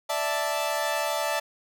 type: chord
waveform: sawtooth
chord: D suspended second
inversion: none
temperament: equal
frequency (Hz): 587.3 / 659.3 / 880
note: D5 / E5 / A5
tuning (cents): 0 / 0 / 0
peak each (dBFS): -26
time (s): 0.09-1.4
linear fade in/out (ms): 10
effects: none